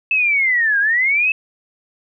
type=linear two-way sweep; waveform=sine; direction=down then up; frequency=2633 to 1587 to 2633 Hz; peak=-13 dBFS; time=0.11-1.32 s; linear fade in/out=2 ms; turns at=0.79 s; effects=none